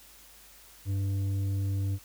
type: tone with tanh clipping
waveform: triangle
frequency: 98 Hz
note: G2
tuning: in tune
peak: -28 dBFS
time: 0.85-1.99 s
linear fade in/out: 50 ms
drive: 11 dB
effects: added 50 Hz sine -61 dBFS peak until 2.04 s + white hiss -54 dBFS RMS until 2.04 s